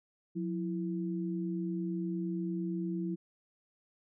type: tone pair together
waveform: sine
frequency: 180 / 331.3 Hz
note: F#3 / E4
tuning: -47 / +9 cents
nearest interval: major seventh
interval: 1056 cents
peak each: -34 / -36 dBFS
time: 0.35-3.16 s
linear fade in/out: 20 ms
effects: none